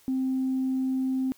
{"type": "tone", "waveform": "sine", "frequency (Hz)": 261.6, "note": "C4", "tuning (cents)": 0, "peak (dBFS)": -23, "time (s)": [0.08, 1.32], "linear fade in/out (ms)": 0, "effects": ["tanh soft clip ceiling -20 dBFS", "white hiss -59 dBFS RMS until 1.37 s"]}